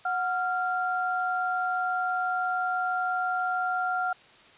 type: tone pair together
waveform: sine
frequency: 734.7 / 1387 Hz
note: F#5 / F6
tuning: -12 / -12 cents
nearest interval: major seventh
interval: 1100 cents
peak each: -28 dBFS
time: 0.05-4.13 s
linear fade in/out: 5 ms
effects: white hiss -54 dBFS RMS until 4.57 s + resampled to 8000 Hz